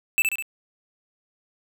square tone with echo, 2637 Hz, E7, in tune, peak -17 dBFS, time 0.18-0.22 s, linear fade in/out 0 ms, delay 68 ms, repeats 3, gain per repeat -4 dB, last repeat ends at 0.424 s, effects none

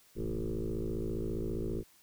sine tone with frequency modulation, 174.61 Hz, F3, in tune, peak -31 dBFS, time 0.15-1.84 s, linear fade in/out 50 ms, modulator 54.9 Hz, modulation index 4.7, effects tanh soft clip ceiling -27 dBFS + white hiss -63 dBFS RMS until 2.02 s

